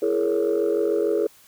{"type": "chord", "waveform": "sine", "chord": "A# half-diminished seventh", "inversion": "second", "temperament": "just", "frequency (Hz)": [335.6, 419.5, 466.2, 559.4], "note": ["E4", "G#4", "A#4", "C#5"], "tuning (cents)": [31, 17, 0, 16], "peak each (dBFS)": [-25, -21, -24, -27], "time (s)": [0.02, 1.27], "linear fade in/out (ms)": 5, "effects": ["tanh soft clip ceiling -13 dBFS", "white hiss -53 dBFS RMS until 1.47 s"]}